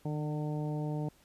harmonic tone with a mistuned harmonic, 150 Hz, D3, 37 cents sharp, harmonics 1 / 2 / 3 / 4 / 5 / 6, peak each -33 / -39 / -43 / -45 / -47 / -49 dBFS, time 0.05-1.09 s, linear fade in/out 5 ms, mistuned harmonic 1, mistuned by +25 cents, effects pink hiss -64 dBFS RMS until 1.24 s + resampled to 32000 Hz

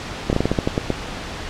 slowing click train, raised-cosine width 2 ms, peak -4 dBFS, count 10, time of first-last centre 0.3-0.903 s, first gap 29 ms, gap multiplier 1.2, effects pink hiss -30 dBFS RMS until 1.49 s + low-pass 5000 Hz 12 dB/octave

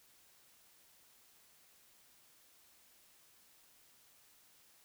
silence, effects white hiss -66 dBFS RMS until 4.84 s

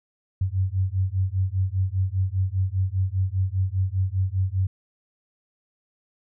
sine beating tone pair, 92.2 / 97.2 Hz, F#2 / G2, -6 / -14 cents, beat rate 5 Hz, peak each -24 dBFS, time 0.41-4.67 s, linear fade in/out 5 ms, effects none

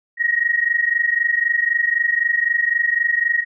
sine tone pair together, 1872.1 / 1896 Hz, A#6 / A#6, +7 / +29 cents, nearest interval unison, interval 22 cents, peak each -19 / -18 dBFS, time 0.17-3.45 s, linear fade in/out 50 ms, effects none

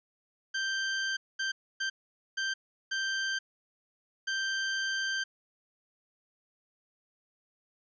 sawtooth tone bursts at uneven times, 1568 Hz, G6, in tune, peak -26 dBFS, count 6, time 0.54-1.17 / 1.39-1.52 / 1.8-1.9 / 2.37-2.54 / 2.91-3.39 / 4.27-5.24 s, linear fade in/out 10 ms, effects resampled to 16000 Hz + 11-bit

